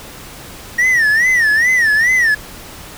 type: tone with vibrato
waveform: triangle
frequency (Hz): 1864.7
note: A#6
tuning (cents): 0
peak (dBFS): -8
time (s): 0.78-2.35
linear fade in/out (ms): 10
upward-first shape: sine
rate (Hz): 2.4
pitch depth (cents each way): 160
effects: pink hiss -34 dBFS RMS until 2.97 s